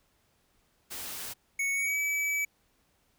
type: noise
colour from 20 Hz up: white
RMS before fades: -39 dBFS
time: 0.9-1.34 s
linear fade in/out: 20 ms
type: tone with pitch glide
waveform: square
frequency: 2217 to 2293 Hz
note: C#7 to D7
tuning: 0 to -42 cents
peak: -28 dBFS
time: 1.59-2.45 s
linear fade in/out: 5 ms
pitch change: +58 cents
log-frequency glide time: 1.74-1.99 s
effects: pink hiss -70 dBFS RMS until 3.18 s